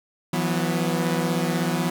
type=chord; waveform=sawtooth; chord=E suspended second; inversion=none; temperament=equal with one note detuned; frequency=164.81 / 181.09 / 246.9 Hz; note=E3 / F#3 / B3; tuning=0 / -37 / 0 cents; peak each=-21 / -22 / -24 dBFS; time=0.33-1.9 s; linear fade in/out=5 ms; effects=8-bit